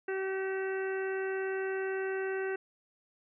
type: harmonic tone with a mistuned harmonic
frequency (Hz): 383.2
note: G4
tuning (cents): -39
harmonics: 1 / 2 / 3 / 4 / 5 / 6 / 7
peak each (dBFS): -32 / -44 / -50 / -40 / -44 / -55 / -49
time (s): 0.08-2.56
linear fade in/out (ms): 5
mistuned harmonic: 6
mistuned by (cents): -31
effects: none